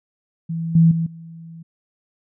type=tone with level steps; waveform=sine; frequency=164.81 Hz; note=E3; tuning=in tune; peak=-22 / -9 / -18 / -35 dBFS; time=0.49-1.63 s; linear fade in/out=10 ms; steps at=0.75 / 0.91 / 1.06 s; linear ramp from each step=5 ms; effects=none